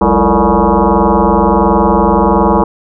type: tone with frequency modulation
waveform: sine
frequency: 316.8 Hz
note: D#4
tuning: 31 cents sharp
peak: -6 dBFS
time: 0.01-2.64 s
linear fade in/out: 5 ms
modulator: 131 Hz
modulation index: 5.9
effects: none